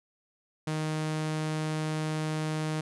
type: tone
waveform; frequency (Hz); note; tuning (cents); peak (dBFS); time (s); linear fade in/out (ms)
sawtooth; 155.56; D#3; 0; -25; 0.67-2.81; 5
effects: resampled to 24000 Hz